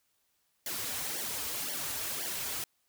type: noise with flanger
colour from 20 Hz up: white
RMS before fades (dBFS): -36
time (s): 0.66-2.64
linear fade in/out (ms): 2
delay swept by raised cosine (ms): 0.77 to 5.87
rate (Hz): 1.9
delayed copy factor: -0.95
effects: white hiss -75 dBFS RMS until 2.88 s